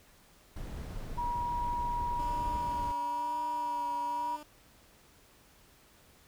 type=noise; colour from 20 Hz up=brown; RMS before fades=-39 dBFS; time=0.56-2.92 s; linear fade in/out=5 ms
type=tone; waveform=sine; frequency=959 Hz; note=A#5; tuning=49 cents sharp; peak=-31 dBFS; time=1.17-4.37 s; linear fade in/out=20 ms
type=tone with vibrato; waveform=15% pulse; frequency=293.5 Hz; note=D4; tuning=1 cent flat; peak=-39 dBFS; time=2.19-4.43 s; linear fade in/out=2 ms; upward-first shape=sine; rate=1 Hz; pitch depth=35 cents each way
effects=pink hiss -61 dBFS RMS until 6.27 s